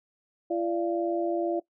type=tone cluster; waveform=sine; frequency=340.4 / 585 / 687 Hz; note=F4 / D5 / F5; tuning=-44 / -7 / -29 cents; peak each=-27 / -31 / -32 dBFS; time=0.5-1.6 s; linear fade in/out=10 ms; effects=noise-tail reverb RT60 0.1 s tail -19 dB re dry